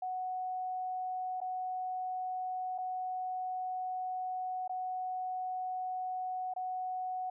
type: tone with dropouts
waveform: sine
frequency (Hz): 740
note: F#5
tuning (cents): 0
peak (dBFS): -34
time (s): 0.02-7.3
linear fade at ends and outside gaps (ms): 5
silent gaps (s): 1.404-1.414 / 2.78-2.784 / 4.678-4.694 / 6.538-6.562
effects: none